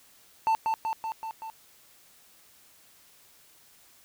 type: tone with echo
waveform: triangle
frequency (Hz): 890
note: A5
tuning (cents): +20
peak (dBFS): -19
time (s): 0.47-0.55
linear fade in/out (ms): 0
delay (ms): 190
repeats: 5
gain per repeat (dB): -3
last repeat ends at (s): 1.5
effects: white hiss -58 dBFS RMS until 4.04 s